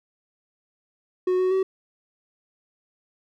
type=tone with pitch steps; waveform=triangle; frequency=366.8 / 370.6 / 380.1 Hz; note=F#4 / F#4 / F#4; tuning=-15 / +3 / +47 cents; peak=-17 dBFS; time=1.27-1.63 s; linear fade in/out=5 ms; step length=120 ms; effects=none